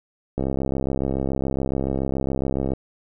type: click train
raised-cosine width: 2 ms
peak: -11 dBFS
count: 159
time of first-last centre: 0.38-2.735 s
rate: 67.1 Hz
effects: none